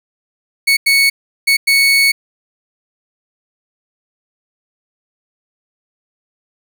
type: tone bursts at uneven times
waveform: 30% pulse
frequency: 2217 Hz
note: C#7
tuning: in tune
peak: -6 dBFS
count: 4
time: 0.67-0.77 / 0.86-1.1 / 1.47-1.57 / 1.67-2.12 s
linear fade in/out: 10 ms
effects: none